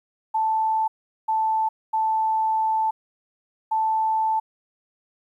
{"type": "tone bursts at uneven times", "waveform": "sine", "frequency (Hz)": 880, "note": "A5", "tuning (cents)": 0, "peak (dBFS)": -19, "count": 4, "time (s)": [[0.34, 0.88], [1.28, 1.69], [1.93, 2.91], [3.71, 4.4]], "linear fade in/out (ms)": 10, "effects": ["10-bit"]}